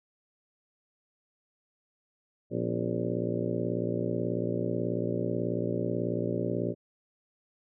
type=harmonic tone with a mistuned harmonic; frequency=58.27 Hz; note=A#1; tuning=in tune; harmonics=2 / 3 / 4 / 5 / 6 / 7 / 8 / 9 / 10; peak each=-35 / -35 / -36 / -40 / -35 / -35 / -41 / -39 / -38 dBFS; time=2.5-6.75 s; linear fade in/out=50 ms; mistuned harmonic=4; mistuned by=+120 cents; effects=none